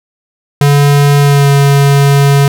square tone with pitch glide, 143.1 to 140.64 Hz, D3 to C#3, -45 to +25 cents, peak -5 dBFS, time 0.61-2.48 s, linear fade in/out 2 ms, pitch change -30 cents, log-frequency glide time 1.2-1.49 s, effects none

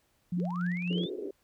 sine tone with tremolo, 177 Hz, F3, 23 cents sharp, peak -27 dBFS, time 0.32-1.06 s, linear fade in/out 5 ms, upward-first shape sine, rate 3.6 Hz, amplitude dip 45%
sine linear sweep, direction up, 84.1 to 3729 Hz, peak -37 dBFS, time 0.34-1.1 s, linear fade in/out 50 ms
click train, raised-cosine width 0.2 ms, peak -37 dBFS, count 13, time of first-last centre 0.4-1.035 s, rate 18.9 Hz
white band-pass noise, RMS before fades -37 dBFS, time 0.9-1.31 s, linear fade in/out 5 ms, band 310 to 440 Hz, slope 48 dB/octave
effects pink hiss -71 dBFS RMS until 1.43 s

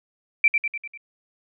sine tone with echo, 2342 Hz, D7, 5 cents flat, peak -12 dBFS, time 0.44-0.48 s, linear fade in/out 2 ms, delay 99 ms, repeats 5, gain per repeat -5 dB, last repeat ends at 0.975 s, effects none

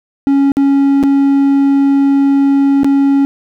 triangle tone with dropouts, 277.2 Hz, C#4, in tune, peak -5 dBFS, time 0.27-3.25 s, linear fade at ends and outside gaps 0 ms, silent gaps 0.519-0.569 / 1.029-1.036 / 2.833-2.845 s, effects none

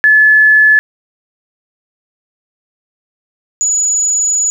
sine tone pair in turn, 1723 / 6892 Hz, A6 / A8, -37 / -37 cents, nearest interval 2 octaves, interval 2400 cents, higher second, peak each -4 / -10 dBFS, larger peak first, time 0.04-0.79 / 3.61-4.5 s, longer second, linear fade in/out 0 ms, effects 7-bit

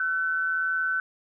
sine tone pair together, 1352 / 1513.2 Hz, E6 / F#6, +43 / +38 cents, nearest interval major second, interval 195 cents, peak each -32 / -24 dBFS, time 0-1 s, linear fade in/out 2 ms, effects none

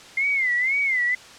sine tone with vibrato, 2093 Hz, C7, in tune, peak -19 dBFS, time 0.17-1.15 s, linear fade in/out 5 ms, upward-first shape sine, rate 2 Hz, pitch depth 140 cents each way, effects white hiss -44 dBFS RMS until 1.38 s + low-pass 6000 Hz 12 dB/octave

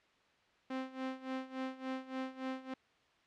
sawtooth tone with tremolo, 261.6 Hz, C4, in tune, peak -32 dBFS, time 0.7-2.74 s, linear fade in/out 5 ms, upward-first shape sine, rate 3.5 Hz, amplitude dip 85%, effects white hiss -69 dBFS RMS until 3.26 s + low-pass 3000 Hz 12 dB/octave

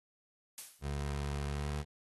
blue noise with exponential decay, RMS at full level -40 dBFS, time 0.58-0.94 s, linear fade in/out 0 ms, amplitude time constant 78 ms
25% pulse tone with pitch glide, 71.3 to 73.43 Hz, C#2 to D2, +49 to 0 cents, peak -31 dBFS, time 0.81-1.85 s, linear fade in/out 50 ms, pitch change +51 cents, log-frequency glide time 1.48-1.73 s
effects AAC 32 kbps

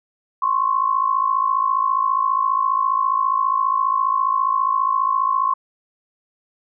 sine tone pair together, 1046.5 / 1101.3 Hz, C6 / C#6, 0 / -12 cents, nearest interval minor second, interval 88 cents, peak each -19 dBFS, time 0.42-5.54 s, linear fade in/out 5 ms, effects none

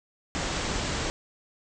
pink low-pass noise, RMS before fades -30 dBFS, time 0.35-1.1 s, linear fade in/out 0 ms, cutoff 8000 Hz, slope 96 dB/octave, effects none

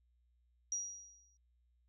sine tone with exponential decay, 5750 Hz, F8, 50 cents sharp, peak -33 dBFS, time 0.72-1.37 s, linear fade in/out 1 ms, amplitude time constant 140 ms, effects added 60 Hz sine -70 dBFS peak until 1.88 s

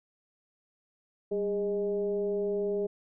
sine tone with frequency modulation, 407 Hz, G#4, 35 cents flat, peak -27 dBFS, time 1.31-2.87 s, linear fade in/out 10 ms, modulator 213 Hz, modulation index 0.61, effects none

